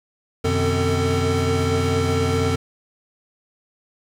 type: tone cluster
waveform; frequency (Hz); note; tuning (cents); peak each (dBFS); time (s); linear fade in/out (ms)
square; 90.5 / 127.9 / 152.1 / 255.3 / 447.9; F#2 / C3 / D#3 / C4 / A4; -38 / -39 / -39 / -42 / +31; -23 / -28 / -30 / -27 / -23; 0.44-2.56; 10
effects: low-pass 9000 Hz 12 dB/octave + 8-bit